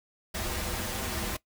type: noise with comb filter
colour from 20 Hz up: pink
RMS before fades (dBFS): -33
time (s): 0.34-1.37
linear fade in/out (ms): 10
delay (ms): 7.1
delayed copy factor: -0.95
effects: noise-tail reverb RT60 0.1 s tail -18 dB re dry